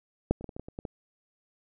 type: clicks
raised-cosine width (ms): 2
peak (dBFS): -9 / -30 / -23 / -29 / -26 / -24 / -28 / -23 / -21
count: 9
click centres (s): 0.31 / 0.41 / 0.443 / 0.492 / 0.565 / 0.596 / 0.685 / 0.789 / 0.852
effects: none